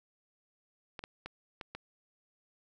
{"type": "clicks", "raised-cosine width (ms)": 0.3, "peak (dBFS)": -25, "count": 5, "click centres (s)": [0.992, 1.039, 1.26, 1.612, 1.75], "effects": []}